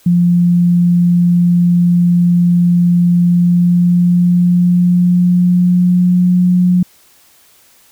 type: tone with pitch glide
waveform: sine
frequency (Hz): 174.7 to 179.61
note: F3 to F3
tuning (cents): +1 to +49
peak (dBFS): -7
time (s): 0.06-6.83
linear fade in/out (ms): 5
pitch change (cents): +48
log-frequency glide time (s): 3.24-6.37
effects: white hiss -48 dBFS RMS until 7.91 s